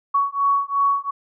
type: beating tone pair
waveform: sine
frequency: 1118 / 1120.8 Hz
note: C#6 / C#6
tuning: +14 / +19 cents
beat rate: 2.8 Hz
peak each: -20 dBFS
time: 0.14-1.11 s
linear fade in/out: 10 ms
effects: none